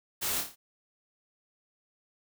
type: noise with echo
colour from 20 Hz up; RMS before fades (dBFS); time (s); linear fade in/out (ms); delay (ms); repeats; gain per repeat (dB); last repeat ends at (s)
white; -32; 0.21-0.42; 20; 28; 5; -5; 0.56
effects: none